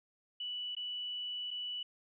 sine tone with dropouts, 2960 Hz, F#7, in tune, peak -37 dBFS, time 0.4-1.83 s, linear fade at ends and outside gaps 5 ms, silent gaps 0.751-0.766 / 1.507-1.511 s, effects none

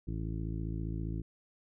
harmonic tone, 55 Hz, A1, in tune, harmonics 1 / 2 / 3 / 4 / 5 / 6 / 7 / 8, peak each -37 / -39 / -40 / -51 / -45 / -45 / -58 / -59 dBFS, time 0.07-1.22 s, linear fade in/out 10 ms, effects none

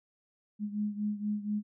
sine beating tone pair, 207.7 / 211.9 Hz, G#3 / G#3, 0 / +35 cents, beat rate 4.2 Hz, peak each -32 / -36 dBFS, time 0.59-1.63 s, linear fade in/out 50 ms, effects none

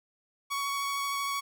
sawtooth tone with vibrato, 1119 Hz, C#6, 16 cents sharp, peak -26 dBFS, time 0.5-1.41 s, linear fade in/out 20 ms, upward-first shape triangle, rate 13 Hz, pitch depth 14 cents each way, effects none

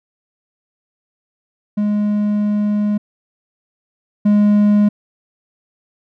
triangle tone pair in turn, 208.1 / 207.3 Hz, G#3 / G#3, +4 / -3 cents, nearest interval unison, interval 7 cents, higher first, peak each -12 / -7 dBFS, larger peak second, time 1.77-2.98 / 4.25-4.89 s, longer first, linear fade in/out 10 ms, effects none

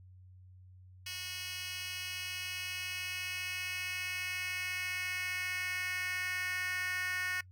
10% pulse tone with high-pass filter sweep, 365.4 Hz, F#4, 22 cents flat, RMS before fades -38 dBFS, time 1.06-7.41 s, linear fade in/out 5 ms, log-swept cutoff 3200 to 1800 Hz, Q 3, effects noise-tail reverb RT60 0.1 s tail -23 dB re dry + added 92 Hz sine -53 dBFS peak until 7.51 s

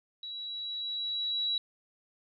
sine tone with level ramp, 3902 Hz, B7, 22 cents flat, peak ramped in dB -38 to -27 dBFS, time 0.23-1.58 s, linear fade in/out 2 ms, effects none

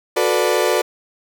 35% pulse chord, B minor seventh, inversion second, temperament equal with one note detuned, 364.3 / 440 / 493.9 / 587.3 Hz, F#4 / A4 / B4 / D5, -27 / 0 / 0 / 0 cents, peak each -19 dBFS, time 0.16-0.82 s, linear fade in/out 10 ms, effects none

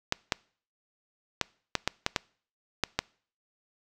clicks, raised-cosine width 0.2 ms, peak -7 dBFS, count 9, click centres 0.124 / 0.322 / 1.413 / 1.753 / 1.876 / 2.064 / 2.162 / 2.837 / 2.99 s, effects noise-tail reverb RT60 0.5 s tail -25 dB re dry

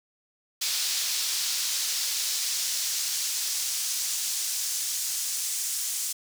brown noise with high-pass filter sweep, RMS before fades -29 dBFS, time 0.61-6.13 s, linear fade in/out 10 ms, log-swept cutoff 4600 to 7100 Hz, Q 1.3, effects none

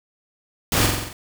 pink noise with echo, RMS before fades -20 dBFS, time 0.72-0.86 s, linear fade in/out 2 ms, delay 45 ms, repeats 6, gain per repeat -3 dB, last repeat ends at 1.13 s, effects none

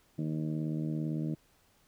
harmonic tone, 77.8 Hz, D#2, in tune, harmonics 2 / 3 / 4 / 5 / 6 / 7 / 8, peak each -33 / -38 / -37 / -51 / -52 / -52 / -52 dBFS, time 0.18-1.35 s, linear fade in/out 10 ms, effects pink hiss -67 dBFS RMS until 1.87 s

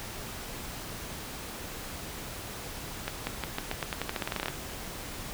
accelerating click train, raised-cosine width 0.3 ms, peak -14 dBFS, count 18, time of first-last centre 3.08-4.483 s, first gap 190 ms, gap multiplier 0.88, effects pink hiss -40 dBFS RMS until 5.33 s

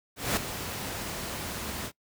pink noise with ADSR envelope, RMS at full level -25 dBFS, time 0.16-1.92 s, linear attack 210 ms, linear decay 4 ms, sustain -10 dB, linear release 64 ms, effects noise-tail reverb RT60 0.1 s tail -22 dB re dry + high-pass 60 Hz 12 dB/octave

